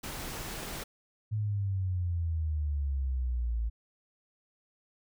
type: noise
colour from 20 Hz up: pink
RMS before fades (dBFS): -39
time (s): 0.03-0.84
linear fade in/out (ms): 10
type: exponential sweep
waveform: sine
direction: down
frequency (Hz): 108.9 to 55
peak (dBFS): -28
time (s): 1.31-3.7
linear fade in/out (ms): 20
effects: none